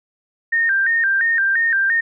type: tone with vibrato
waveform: sine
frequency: 1704 Hz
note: G#6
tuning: 44 cents sharp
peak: -14 dBFS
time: 0.52-2.01 s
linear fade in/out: 10 ms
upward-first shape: square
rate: 2.9 Hz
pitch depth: 130 cents each way
effects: none

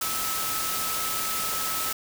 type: tone in noise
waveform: sine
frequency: 1300 Hz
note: E6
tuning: 24 cents flat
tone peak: -33 dBFS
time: 0.01-1.93 s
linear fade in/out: 5 ms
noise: white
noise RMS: -29 dBFS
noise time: 0.01-1.93 s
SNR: -7 dB
effects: none

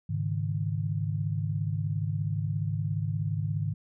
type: chord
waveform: sine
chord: Ab suspended fourth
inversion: none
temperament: equal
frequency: 103.83 / 138.59 / 155.56 Hz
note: Ab2 / Db3 / Eb3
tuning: 0 / 0 / 0 cents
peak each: -30 / -34 / -31 dBFS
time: 0.09-3.74 s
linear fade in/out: 10 ms
effects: none

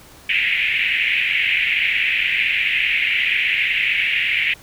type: band-pass noise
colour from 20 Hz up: white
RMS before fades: -19 dBFS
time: 0.29-4.54 s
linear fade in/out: 5 ms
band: 2000 to 2700 Hz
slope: 48 dB/octave
effects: pink hiss -45 dBFS RMS until 4.62 s

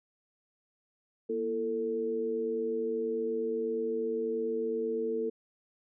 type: tone cluster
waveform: sine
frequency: 236.1 / 337.8 / 446.2 Hz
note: A#3 / E4 / A4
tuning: +22 / +42 / +24 cents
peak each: -38 / -38 / -30 dBFS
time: 1.29-5.3 s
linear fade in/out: 10 ms
effects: none

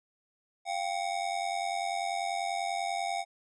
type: ring-modulated tone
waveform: square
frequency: 740 Hz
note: F#5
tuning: in tune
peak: -28 dBFS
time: 0.65-3.25 s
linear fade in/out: 50 ms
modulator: 45.1 Hz
effects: resampled to 22050 Hz

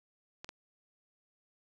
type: clicks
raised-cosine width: 0.2 ms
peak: -26 dBFS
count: 2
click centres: 0.445 / 0.491 s
effects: none

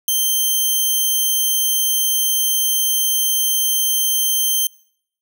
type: tone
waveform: 5% pulse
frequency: 3136 Hz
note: G7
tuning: in tune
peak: -7 dBFS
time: 0.08-4.67 s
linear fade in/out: 2 ms
effects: noise-tail reverb RT60 0.7 s tail -26 dB re dry

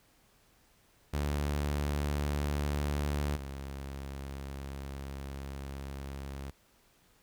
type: tone pair in turn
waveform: sawtooth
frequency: 72.7 / 68.62 Hz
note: D2 / C#2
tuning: -17 / -17 cents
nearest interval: minor second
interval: 100 cents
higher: first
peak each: -26 / -35 dBFS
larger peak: first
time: 1.13-3.37 / 3.37-6.51 s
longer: second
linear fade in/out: 10 ms
effects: pink hiss -66 dBFS RMS until 7.22 s

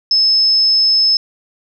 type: tone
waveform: sine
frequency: 5220 Hz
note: E8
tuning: 18 cents flat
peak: -9 dBFS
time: 0.11-1.17 s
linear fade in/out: 2 ms
effects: none

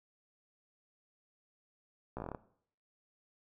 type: slowing click train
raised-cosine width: 1 ms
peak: -26 dBFS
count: 9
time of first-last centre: 2.17-2.348 s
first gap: 15 ms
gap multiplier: 1.11
effects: noise-tail reverb RT60 0.6 s tail -17 dB re dry

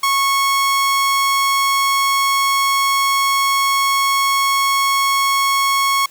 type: tone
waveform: sawtooth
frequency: 1100 Hz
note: C#6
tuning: 14 cents flat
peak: -10 dBFS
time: 0.03-6.06 s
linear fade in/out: 5 ms
effects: white hiss -46 dBFS RMS until 6.1 s

